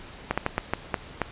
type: slowing click train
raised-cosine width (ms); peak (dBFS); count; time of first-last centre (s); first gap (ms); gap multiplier
0.5; -8; 7; 0.31-1.217; 66; 1.33
effects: pink hiss -44 dBFS RMS until 1.31 s + resampled to 8000 Hz